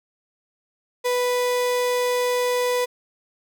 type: tone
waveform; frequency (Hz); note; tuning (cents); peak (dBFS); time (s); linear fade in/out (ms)
35% pulse; 493.9; B4; 0; -18; 1.04-2.86; 20
effects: none